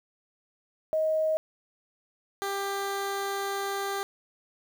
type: tone pair in turn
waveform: sine / 15% pulse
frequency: 629 / 395.9 Hz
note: D#5 / G4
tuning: +19 / +17 cents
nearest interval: minor sixth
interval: 802 cents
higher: first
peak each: -23 dBFS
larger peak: neither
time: 0.93-1.37 / 2.42-4.03 s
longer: second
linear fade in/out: 0 ms
effects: 9-bit